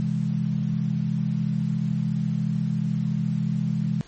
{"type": "chord", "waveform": "sine", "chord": "C augmented", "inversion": "none", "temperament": "equal", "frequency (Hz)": [130.81, 164.81, 207.7], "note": ["C3", "E3", "G#3"], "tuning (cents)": [0, 0, 0], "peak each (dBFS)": [-27, -25, -27], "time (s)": [0, 4.01], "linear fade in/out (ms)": 0, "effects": ["pink hiss -50 dBFS RMS until 4.07 s", "MP3 32 kbps"]}